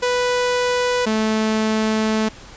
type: tone pair in turn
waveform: sawtooth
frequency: 493.9 / 218.2 Hz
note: B4 / A3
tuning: 0 / -14 cents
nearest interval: octave + major second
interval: 1414 cents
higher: first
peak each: -13 dBFS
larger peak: neither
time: 0.02-1.06 / 1.06-2.29 s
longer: second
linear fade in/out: 10 ms
effects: pink hiss -41 dBFS RMS until 2.56 s + resampled to 16000 Hz